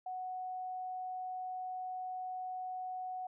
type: tone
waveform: sine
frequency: 740 Hz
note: F#5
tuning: in tune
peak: -38 dBFS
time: 0.06-3.27 s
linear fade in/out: 5 ms
effects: none